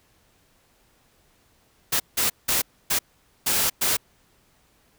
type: noise bursts at uneven times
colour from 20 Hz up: white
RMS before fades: -22 dBFS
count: 6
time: 1.92-2 / 2.17-2.3 / 2.48-2.62 / 2.9-2.99 / 3.46-3.7 / 3.81-3.97 s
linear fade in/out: 10 ms
effects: pink hiss -62 dBFS RMS until 4.98 s